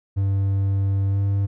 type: tone with pitch glide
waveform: triangle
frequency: 98 to 99.25 Hz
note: G2 to G2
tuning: 0 to +22 cents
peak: -16 dBFS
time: 0.16-1.47 s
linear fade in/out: 20 ms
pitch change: +22 cents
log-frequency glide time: 1.1-1.18 s
effects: none